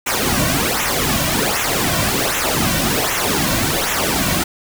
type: noise with flanger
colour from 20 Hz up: pink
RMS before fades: -18 dBFS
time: 0.06-4.44 s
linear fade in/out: 10 ms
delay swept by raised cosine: 0.21 to 2.41 ms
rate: 1.3 Hz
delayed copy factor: -0.75
effects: none